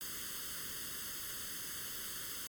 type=noise with comb filter; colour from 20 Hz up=white; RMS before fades=-43 dBFS; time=0.01-2.47 s; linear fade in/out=0 ms; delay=0.62 ms; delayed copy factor=+0.95; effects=MP3 96 kbps